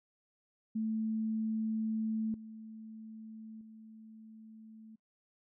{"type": "tone with level steps", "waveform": "sine", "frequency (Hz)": 220, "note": "A3", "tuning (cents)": 0, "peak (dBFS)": [-31, -45, -50], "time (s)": [0.75, 4.96], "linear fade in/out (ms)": 10, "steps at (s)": [2.34, 3.61], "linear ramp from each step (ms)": 2, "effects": ["noise-tail reverb RT60 0.1 s tail -25 dB re dry"]}